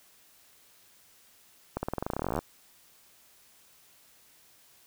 accelerating click train, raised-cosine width 1 ms, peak -16 dBFS, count 22, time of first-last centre 1.77-2.39 s, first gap 60 ms, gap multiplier 0.92, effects white hiss -60 dBFS RMS until 4.86 s

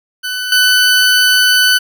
20% pulse tone with level steps, 1499 Hz, F#6, 22 cents sharp, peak -13 / -3 dBFS, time 0.23-1.79 s, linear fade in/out 20 ms, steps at 0.52 s, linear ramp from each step 2 ms, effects none

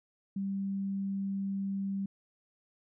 sine tone, 196 Hz, G3, in tune, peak -31 dBFS, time 0.36-2.06 s, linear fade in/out 5 ms, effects none

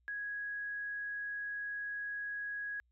sine tone, 1661.2 Hz, G#6, in tune, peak -37 dBFS, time 0.08-2.8 s, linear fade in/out 0 ms, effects added 60 Hz sine -70 dBFS peak until 2.91 s

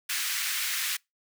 pink high-pass noise, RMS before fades -30 dBFS, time 0.09-0.97 s, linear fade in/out 10 ms, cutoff 1600 Hz, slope 24 dB/octave, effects noise-tail reverb RT60 0.2 s tail -26 dB re dry

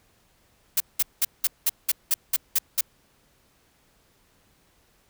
blue noise bursts, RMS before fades -21 dBFS, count 10, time 0.77-2.81 s, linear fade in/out 5 ms, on 33 ms, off 190 ms, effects pink hiss -63 dBFS RMS until 5.09 s

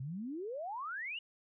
sine exponential sweep, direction up, 123.47 to 2960 Hz, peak -38 dBFS, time 0-1.19 s, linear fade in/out 5 ms, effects none

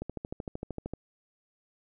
click train, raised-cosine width 2 ms, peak -22 dBFS, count 13, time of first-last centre 0.02-0.936 s, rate 13.1 Hz, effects none

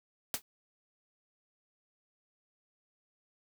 white noise with exponential decay, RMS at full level -29 dBFS, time 0.34-0.42 s, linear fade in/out 1 ms, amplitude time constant 17 ms, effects none

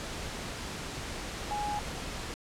sine tone in noise, 831 Hz, G#5, 1 cent sharp, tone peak -31 dBFS, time 1.51-1.79 s, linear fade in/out 0 ms, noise pink, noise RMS -38 dBFS, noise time 0-2.34 s, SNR +4 dB, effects low-pass 8000 Hz 12 dB/octave

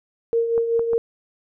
sine tone with tremolo, 462.3 Hz, A#4, 14 cents flat, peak -15 dBFS, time 0.33-0.98 s, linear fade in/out 0 ms, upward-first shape triangle, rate 5.2 Hz, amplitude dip 60%
clicks, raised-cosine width 1 ms, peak -19 dBFS, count 3, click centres 0.579 / 0.794 / 0.933 s
effects none

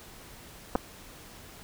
clicks, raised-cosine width 1 ms, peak -12 dBFS, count 2, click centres 0.753 / 0.757 s, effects pink hiss -49 dBFS RMS until 1.63 s

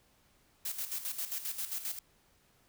blue noise with tremolo, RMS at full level -36 dBFS, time 0.65-1.99 s, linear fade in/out 5 ms, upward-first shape square, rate 7.5 Hz, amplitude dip 65%, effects pink hiss -68 dBFS RMS until 2.68 s

